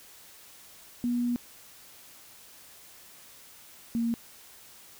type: tone pair in turn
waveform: sine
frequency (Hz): 241.8 / 232.3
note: B3 / A#3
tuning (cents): -36 / -6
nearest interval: minor second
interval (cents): 70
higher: first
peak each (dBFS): -25 / -25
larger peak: neither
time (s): 1.04-1.36 / 3.95-4.14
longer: first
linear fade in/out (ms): 0
effects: white hiss -52 dBFS RMS until 4.99 s